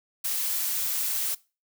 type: noise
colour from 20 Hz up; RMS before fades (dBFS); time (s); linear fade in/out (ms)
blue; -28; 0.24-1.35; 10
effects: noise-tail reverb RT60 0.3 s tail -21 dB re dry